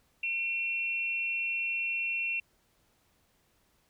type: tone pair together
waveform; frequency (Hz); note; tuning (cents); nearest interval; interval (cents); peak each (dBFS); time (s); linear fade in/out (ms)
sine; 2400 / 2715; D7 / F7; +37 / -50; major second; 213; -36 / -30; 0.23-2.4; 5
effects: pink hiss -70 dBFS RMS until 3.89 s